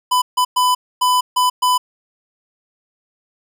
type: tone bursts at uneven times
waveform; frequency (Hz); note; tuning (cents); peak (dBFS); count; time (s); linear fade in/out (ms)
square; 1000; B5; +21; -13; 6; 0.11-0.22 / 0.37-0.45 / 0.56-0.75 / 1.01-1.21 / 1.36-1.5 / 1.62-1.78; 10
effects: none